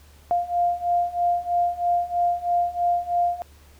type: beating tone pair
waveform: sine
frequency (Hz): 698.5 / 701.6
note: F5 / F5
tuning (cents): 0 / +8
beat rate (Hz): 3.1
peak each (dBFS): -24 / -22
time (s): 0.31-3.42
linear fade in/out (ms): 0
effects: added 73 Hz sine -49 dBFS peak until 3.79 s + pink hiss -55 dBFS RMS until 3.79 s